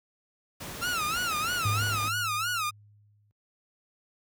pink noise, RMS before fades -39 dBFS, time 0.6-2.09 s, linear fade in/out 10 ms
sawtooth tone with vibrato, 1331 Hz, E6, 16 cents sharp, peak -24 dBFS, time 0.81-2.71 s, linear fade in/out 20 ms, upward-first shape sine, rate 3.1 Hz, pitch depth 170 cents each way
sine tone with exponential decay, 103.83 Hz, G#2, in tune, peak -24 dBFS, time 1.65-3.31 s, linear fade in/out 0 ms, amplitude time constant 360 ms
effects high-pass 60 Hz 12 dB/octave

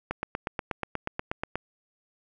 click train, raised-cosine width 0.5 ms, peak -14 dBFS, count 13, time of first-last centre 0.11-1.556 s, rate 8.3 Hz, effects none

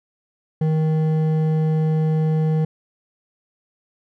triangle tone with hard clipping, 157.1 Hz, D#3, 17 cents sharp, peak -18 dBFS, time 0.61-2.65 s, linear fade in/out 5 ms, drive 12 dB, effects none

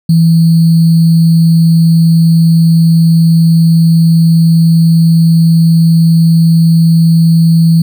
sine tone with sample-and-hold, 164.81 Hz, E3, in tune, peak -3 dBFS, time 0.09-7.82 s, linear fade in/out 5 ms, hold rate 4410 Hz, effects none

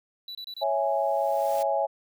triangle tone bursts, 3951 Hz, B7, in tune, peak -34 dBFS, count 4, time 0.28-0.634 s, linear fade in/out 2 ms, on 69 ms, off 26 ms
white noise with exponential growth, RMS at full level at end -41 dBFS, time 0.48-1.63 s, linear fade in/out 5 ms, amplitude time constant 250 ms
sine chord, C# minor, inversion none, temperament equal, 554.4 / 659.3 / 830.6 Hz, C#5 / E5 / G#5, 0 / 0 / 0 cents, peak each -27 dBFS, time 0.61-1.87 s, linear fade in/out 20 ms
effects none

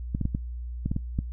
clicks, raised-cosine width 5 ms, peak -14 dBFS, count 8, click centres 0.149 / 0.213 / 0.254 / 0.349 / 0.86 / 0.915 / 0.964 / 1.189 s, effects noise-tail reverb RT60 0.2 s tail -25 dB re dry + added 60 Hz sine -32 dBFS peak until 1.32 s

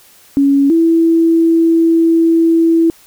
sine tone pair in turn, 278.7 / 330 Hz, C#4 / E4, +9 / +2 cents, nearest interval minor third, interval 293 cents, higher second, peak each -7 dBFS, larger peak neither, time 0.37-0.7 / 0.7-2.9 s, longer second, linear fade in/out 0 ms, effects white hiss -45 dBFS RMS until 3.06 s

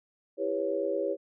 sine chord, C# half-diminished seventh, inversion first, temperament equal with one note detuned, 329.6 / 398.4 / 493.9 / 554.4 Hz, E4 / G4 / B4 / C#5, 0 / +28 / 0 / 0 cents, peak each -35 / -32 / -34 / -31 dBFS, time 0.37-1.17 s, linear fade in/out 50 ms, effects none

